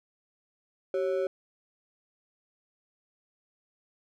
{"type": "ring-modulated tone", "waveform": "triangle", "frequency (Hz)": 466.3, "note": "A#4", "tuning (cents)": 1, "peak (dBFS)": -21, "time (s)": [0.94, 1.27], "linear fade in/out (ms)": 2, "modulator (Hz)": 82.7, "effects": []}